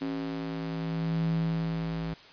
square tone with high-pass filter sweep, 55 Hz, A1, in tune, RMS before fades -31 dBFS, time 0.01-2.14 s, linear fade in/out 5 ms, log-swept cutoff 260 to 120 Hz, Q 4.8, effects white hiss -51 dBFS RMS until 2.32 s + resampled to 11025 Hz

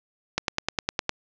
click train, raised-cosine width 0.2 ms, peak -6 dBFS, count 8, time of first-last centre 0.38-1.094 s, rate 9.81 Hz, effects resampled to 16000 Hz + 7-bit

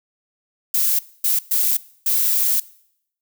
violet noise bursts at uneven times, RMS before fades -18 dBFS, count 4, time 0.74-0.99 / 1.24-1.39 / 1.51-1.77 / 2.06-2.6 s, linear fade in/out 5 ms, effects noise-tail reverb RT60 0.7 s tail -21 dB re dry

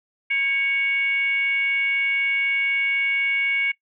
sine tone with frequency modulation, 2224 Hz, C#7, 5 cents sharp, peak -19 dBFS, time 0.3-3.72 s, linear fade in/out 10 ms, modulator 590 Hz, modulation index 0.47, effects noise-tail reverb RT60 0.1 s tail -20 dB re dry

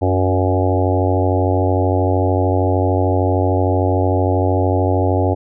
harmonic tone with a mistuned harmonic, 93.2 Hz, F#2, 13 cents sharp, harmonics 1 / 3 / 4 / 5 / 6 / 7 / 8 / 9, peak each -16 / -21 / -22 / -23 / -24 / -24 / -25 / -26 dBFS, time 0.01-5.35 s, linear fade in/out 20 ms, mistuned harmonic 4, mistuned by -22 cents, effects none

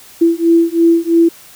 sine beating tone pair, 333 / 336 Hz, E4 / E4, +18 / +33 cents, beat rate 3 Hz, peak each -11 dBFS, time 0.21-1.29 s, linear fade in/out 10 ms, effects white hiss -40 dBFS RMS until 1.55 s

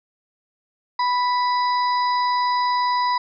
harmonic tone, 987.8 Hz, B5, in tune, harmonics 1 / 2 / 4 / 5, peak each -18 / -30 / -35 / -32 dBFS, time 0.99-3.18 s, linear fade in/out 5 ms, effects none

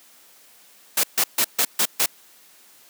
white noise bursts, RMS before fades -19 dBFS, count 6, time 0.97-2.06 s, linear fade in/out 5 ms, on 65 ms, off 140 ms, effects white hiss -52 dBFS RMS until 2.89 s + high-pass 200 Hz 12 dB/octave

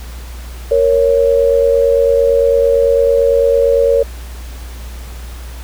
sine tone pair together, 465.5 / 554.4 Hz, A#4 / C#5, -2 / 0 cents, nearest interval minor third, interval 302 cents, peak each -11 dBFS, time 0.71-4.03 s, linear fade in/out 5 ms, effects added 60 Hz sine -26 dBFS peak until 5.63 s + pink hiss -37 dBFS RMS until 5.63 s

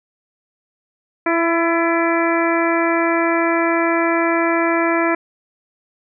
harmonic tone with a mistuned harmonic, 333.9 Hz, E4, 22 cents sharp, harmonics 1 / 2 / 3 / 4 / 5 / 6 / 7, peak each -18 / -21 / -23 / -24 / -25 / -26 / -26 dBFS, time 1.26-5.15 s, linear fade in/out 5 ms, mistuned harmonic 5, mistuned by +34 cents, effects none

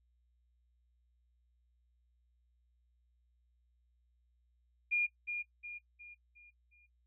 sine tone with echo, 2420 Hz, D#7, 49 cents flat, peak -28 dBFS, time 4.91-5.07 s, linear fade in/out 20 ms, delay 360 ms, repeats 5, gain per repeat -7 dB, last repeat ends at 6.87 s, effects noise-tail reverb RT60 0.1 s tail -19 dB re dry + added 60 Hz sine -70 dBFS peak until 7.06 s

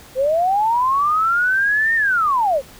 sine linear two-way sweep, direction up then down, 501 to 1847 to 501 Hz, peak -14 dBFS, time 0.15-2.62 s, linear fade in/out 50 ms, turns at 1.95 s, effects pink hiss -43 dBFS RMS until 2.79 s

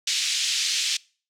pink band-pass noise, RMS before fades -25 dBFS, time 0.07-0.97 s, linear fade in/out 5 ms, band 2700 to 7100 Hz, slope 24 dB/octave, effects noise-tail reverb RT60 0.4 s tail -24 dB re dry

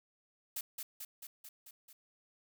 blue noise with echo, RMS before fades -39 dBFS, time 0.56-0.61 s, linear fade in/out 5 ms, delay 220 ms, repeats 6, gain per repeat -3 dB, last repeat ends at 1.93 s, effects none

